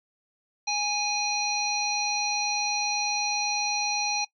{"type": "harmonic tone", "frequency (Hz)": 826, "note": "G#5", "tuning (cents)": -10, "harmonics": [1, 3, 5, 7], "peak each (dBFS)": [-30, -30, -30, -30], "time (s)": [0.67, 4.25], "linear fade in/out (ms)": 10, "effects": ["noise-tail reverb RT60 0.1 s tail -21 dB re dry"]}